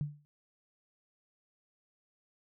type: tone with exponential decay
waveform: sine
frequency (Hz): 147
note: D3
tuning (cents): +2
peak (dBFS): -28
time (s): 0.01-0.25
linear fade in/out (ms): 0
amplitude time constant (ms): 51
effects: none